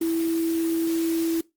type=tone in noise; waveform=sine; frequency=329.6 Hz; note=E4; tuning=in tune; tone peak=-21 dBFS; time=0.01-1.41 s; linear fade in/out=5 ms; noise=white; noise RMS=-37 dBFS; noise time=0.01-1.41 s; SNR=+13 dB; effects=noise-tail reverb RT60 0.2 s tail -20 dB re dry + Opus 24 kbps